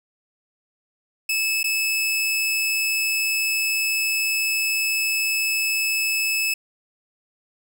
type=tone with dropouts; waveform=sawtooth; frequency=2606 Hz; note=E7; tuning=20 cents flat; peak=-17 dBFS; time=1.29-6.54 s; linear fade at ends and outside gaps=5 ms; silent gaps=1.631-1.641 s; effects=none